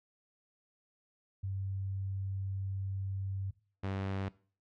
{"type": "tone pair in turn", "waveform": ["sine", "sawtooth"], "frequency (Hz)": [96.8, 96.8], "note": ["G2", "G2"], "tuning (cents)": [-21, -21], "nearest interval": "unison", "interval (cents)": 0, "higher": "neither", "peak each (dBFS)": [-34, -30], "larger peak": "second", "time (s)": [[1.43, 3.51], [3.83, 4.29]], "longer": "first", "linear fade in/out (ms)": 10, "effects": ["noise-tail reverb RT60 0.4 s tail -19 dB re dry", "low-pass 3000 Hz 12 dB/octave"]}